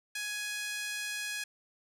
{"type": "tone with high-pass filter", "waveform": "5% pulse", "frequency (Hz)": 835, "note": "G#5", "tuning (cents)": 9, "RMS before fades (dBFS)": -37, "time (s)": [0.15, 1.44], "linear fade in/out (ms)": 5, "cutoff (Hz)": 1900, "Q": 4.8, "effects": []}